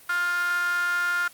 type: tone with high-pass filter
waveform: sawtooth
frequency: 352 Hz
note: F4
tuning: 14 cents sharp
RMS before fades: -25 dBFS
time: 0.09-1.28 s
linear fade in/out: 5 ms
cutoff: 1400 Hz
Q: 9.2
effects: white hiss -51 dBFS RMS until 1.33 s + Opus 32 kbps